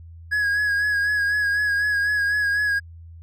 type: tone with vibrato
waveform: triangle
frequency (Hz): 1661.2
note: G#6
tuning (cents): 0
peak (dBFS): -17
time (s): 0.31-2.8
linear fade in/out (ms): 20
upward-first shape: sine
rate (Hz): 4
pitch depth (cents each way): 35
effects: added 83 Hz sine -39 dBFS peak until 3.22 s